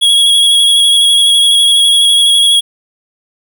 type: tone with vibrato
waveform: square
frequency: 3322 Hz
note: G#7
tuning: in tune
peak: -6 dBFS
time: 0.01-2.61 s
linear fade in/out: 20 ms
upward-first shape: square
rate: 12 Hz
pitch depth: 15 cents each way
effects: none